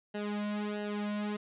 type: tone with flanger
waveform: sawtooth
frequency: 207.9 Hz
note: G#3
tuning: 2 cents sharp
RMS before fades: -35 dBFS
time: 0.14-1.37 s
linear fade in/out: 10 ms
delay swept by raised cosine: 0.86 to 2.36 ms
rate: 1.5 Hz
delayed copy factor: -0.9
effects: resampled to 8000 Hz + 11-bit